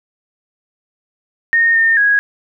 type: tone with pitch steps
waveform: sine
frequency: 1843 / 1819 / 1655 Hz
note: A#6 / A#6 / G#6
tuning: -20 / -43 / -6 cents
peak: -9 dBFS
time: 1.53-2.19 s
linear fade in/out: 0 ms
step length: 220 ms
effects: none